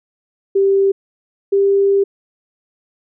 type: tone pair in turn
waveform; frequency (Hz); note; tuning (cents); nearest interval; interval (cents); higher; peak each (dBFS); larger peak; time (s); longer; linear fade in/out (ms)
sine; 392 / 396.1; G4 / G4; 0 / +18; unison; 18; second; -10; neither; 0.55-0.92 / 1.52-2.04; second; 10
effects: none